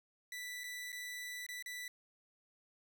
sawtooth tone with dropouts, 1975.5 Hz, B6, in tune, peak -39 dBFS, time 0.32-1.88 s, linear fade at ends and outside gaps 2 ms, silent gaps 0.636-0.64 / 0.92-0.927 / 1.465-1.488 / 1.625-1.66 s, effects none

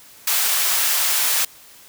white high-pass noise, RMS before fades -19 dBFS, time 0.27-1.45 s, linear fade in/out 5 ms, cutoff 780 Hz, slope 12 dB/octave, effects white hiss -46 dBFS RMS until 1.88 s

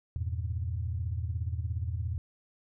sine chord, E diminished, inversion none, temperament equal with one note detuned, 82.41 / 99.83 / 116.54 Hz, E2 / G2 / Bb2, 0 / +32 / 0 cents, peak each -32 / -36 / -36 dBFS, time 0.16-2.18 s, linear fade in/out 0 ms, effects tanh soft clip ceiling -21 dBFS

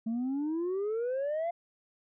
sine exponential sweep, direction up, 220 to 698.5 Hz, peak -27 dBFS, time 0.06-1.51 s, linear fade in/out 10 ms, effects tanh soft clip ceiling -28 dBFS

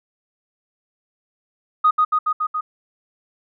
sine tone with echo, 1244.5 Hz, D#6, in tune, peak -10 dBFS, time 1.84-1.91 s, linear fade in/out 10 ms, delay 140 ms, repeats 5, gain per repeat -2 dB, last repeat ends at 2.61 s, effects tanh soft clip ceiling -6 dBFS

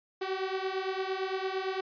sawtooth beating tone pair, 376 / 384.8 Hz, F#4 / G4, +28 / -32 cents, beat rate 8.8 Hz, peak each -30 dBFS, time 0.21-1.81 s, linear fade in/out 10 ms, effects resampled to 11025 Hz

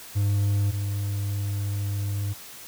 triangle tone pair in turn, 101.1 / 100.6 Hz, G#2 / G2, -46 / +45 cents, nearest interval unison, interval 9 cents, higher first, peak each -18 / -23 dBFS, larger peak first, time 0.15-0.72 / 0.72-2.34 s, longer second, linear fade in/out 20 ms, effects white hiss -43 dBFS RMS until 2.67 s

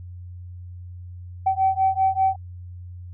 sine beating tone pair, 764 / 769.1 Hz, G5 / G5, -45 / -33 cents, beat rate 5.1 Hz, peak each -20 dBFS, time 1.46-2.36 s, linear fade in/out 10 ms, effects tanh soft clip ceiling -10 dBFS + added 89 Hz sine -35 dBFS peak until 3.13 s

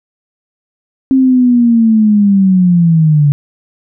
sine linear sweep, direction down, 267.4 to 141.9 Hz, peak -5 dBFS, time 1.11-3.32 s, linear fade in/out 0 ms, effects none

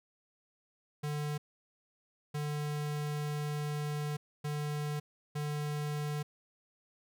square tone bursts at uneven times, 148.4 Hz, D3, 18 cents sharp, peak -34 dBFS, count 4, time 1.03-1.38 / 2.34-4.17 / 4.44-5 / 5.35-6.23 s, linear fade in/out 10 ms, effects none

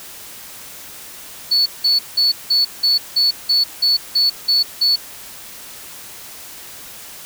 sine tone bursts, 4435 Hz, C#8, in tune, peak -10 dBFS, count 11, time 1.51-4.96 s, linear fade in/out 10 ms, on 150 ms, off 180 ms, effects tanh soft clip ceiling -9 dBFS + white hiss -36 dBFS RMS until 7.25 s

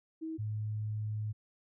sine tone pair in turn, 320.7 / 107.02 Hz, E4 / A2, -48 / -48 cents, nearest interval octave + perfect fifth, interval 1900 cents, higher first, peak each -36 / -33 dBFS, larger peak second, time 0.21-0.38 / 0.38-1.33 s, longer second, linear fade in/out 20 ms, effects none

